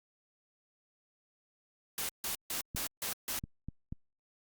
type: noise bursts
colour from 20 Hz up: white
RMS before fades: -36 dBFS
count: 6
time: 1.98-3.39 s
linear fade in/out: 2 ms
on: 110 ms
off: 150 ms
type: clicks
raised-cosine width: 5 ms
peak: -27 dBFS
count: 4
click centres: 2.749 / 3.439 / 3.686 / 3.925 s
effects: Opus 48 kbps